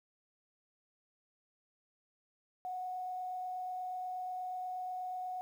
sine tone with frequency modulation, 735 Hz, F#5, 12 cents flat, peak -37 dBFS, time 2.65-5.41 s, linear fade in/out 0 ms, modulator 28.3 Hz, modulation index 0.29, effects 11-bit

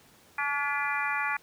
harmonic tone with a mistuned harmonic, 285.8 Hz, D4, 47 cents flat, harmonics 3 / 4 / 5 / 6 / 7 / 8, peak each -34 / -34 / -34 / -34 / -34 / -34 dBFS, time 0.38-1.37 s, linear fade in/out 5 ms, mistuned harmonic 8, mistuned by +80 cents, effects pink hiss -58 dBFS RMS until 1.42 s + high-pass 80 Hz 12 dB/octave

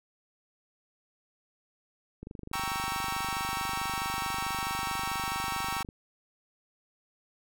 click train, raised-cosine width 3 ms, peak -28 dBFS, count 91, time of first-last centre 2.23-5.889 s, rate 24.6 Hz
sawtooth chord, G diminished seventh, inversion none, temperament equal with one note detuned, 784 / 932.3 / 1115.8 / 1318.5 Hz, G5 / Bb5 / Db6 / Fb6, 0 / 0 / +11 / 0 cents, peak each -33 dBFS, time 2.53-5.83 s, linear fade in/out 5 ms
effects none

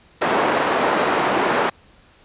white band-pass noise, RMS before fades -19 dBFS, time 0.21-1.7 s, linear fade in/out 10 ms, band 260 to 1100 Hz, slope 12 dB/octave, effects pink hiss -52 dBFS RMS until 2.24 s + resampled to 8000 Hz

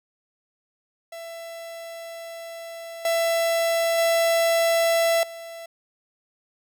45% pulse tone with level steps, 667 Hz, E5, 20 cents sharp, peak -35 / -20 / -18 / -36 dBFS, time 1.12-5.66 s, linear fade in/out 5 ms, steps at 3.05 / 3.98 / 5.23 s, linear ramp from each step 2 ms, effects none

